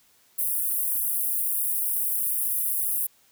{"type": "high-pass noise", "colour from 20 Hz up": "pink", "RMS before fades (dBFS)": -26, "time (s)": [0.38, 3.07], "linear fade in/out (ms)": 10, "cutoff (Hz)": 10000, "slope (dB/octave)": 48, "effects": ["white hiss -61 dBFS RMS until 3.31 s"]}